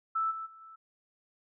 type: tone with level steps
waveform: sine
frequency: 1318.5 Hz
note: E6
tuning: in tune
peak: -27 / -36 / -50 / -48 dBFS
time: 0.15-0.76 s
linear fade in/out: 10 ms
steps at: 0.3 / 0.45 / 0.6 s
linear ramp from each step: 20 ms
effects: none